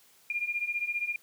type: beating tone pair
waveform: sine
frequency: 2400 / 2415 Hz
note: D7 / D7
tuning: +37 / +48 cents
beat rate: 15 Hz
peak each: -34 / -31 dBFS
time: 0.3-1.16 s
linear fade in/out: 2 ms
effects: white hiss -61 dBFS RMS until 1.22 s + high-pass 100 Hz 12 dB/octave

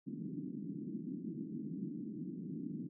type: band-pass noise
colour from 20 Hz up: pink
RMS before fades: -43 dBFS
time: 0.06-2.89 s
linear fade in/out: 20 ms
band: 160 to 320 Hz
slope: 48 dB/octave
effects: none

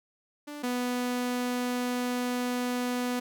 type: tone pair in turn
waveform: sawtooth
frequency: 293.7 / 247 Hz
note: D4 / B3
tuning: 0 / 0 cents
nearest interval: minor third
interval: 300 cents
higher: first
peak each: -34 / -24 dBFS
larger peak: second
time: 0.47-0.63 / 0.63-3.2 s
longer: second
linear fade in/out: 10 ms
effects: none

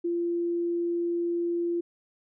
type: tone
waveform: sine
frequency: 343.6 Hz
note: F4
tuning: 28 cents flat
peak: -25 dBFS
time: 0.04-1.81 s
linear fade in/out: 10 ms
effects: none

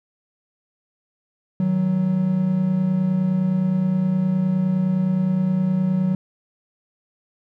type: tone pair together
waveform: triangle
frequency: 156.8 / 186.47 Hz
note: D#3 / F#3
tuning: +14 / +14 cents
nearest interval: minor third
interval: 300 cents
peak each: -23 / -16 dBFS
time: 1.6-6.15 s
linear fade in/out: 2 ms
effects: none

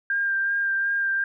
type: tone with vibrato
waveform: sine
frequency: 1596 Hz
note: G6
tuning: 31 cents sharp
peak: -21 dBFS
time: 0.1-1.24 s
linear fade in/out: 2 ms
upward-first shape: sine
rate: 2.7 Hz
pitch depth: 17 cents each way
effects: none

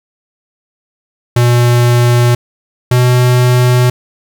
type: tone pair in turn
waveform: square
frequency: 120.9 / 124.3 Hz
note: B2 / B2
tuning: -36 / +12 cents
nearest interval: unison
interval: 48 cents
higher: second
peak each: -7 dBFS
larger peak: neither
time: 1.36-2.35 / 2.91-3.9 s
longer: neither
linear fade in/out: 5 ms
effects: 8-bit

